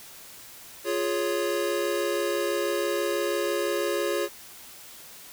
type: chord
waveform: square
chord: Db major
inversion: first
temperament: equal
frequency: 349.2 / 415.3 / 554.4 Hz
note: F4 / Ab4 / Db5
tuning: 0 / 0 / 0 cents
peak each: -30 dBFS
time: 0.84-4.29 s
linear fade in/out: 50 ms
effects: white hiss -46 dBFS RMS until 5.32 s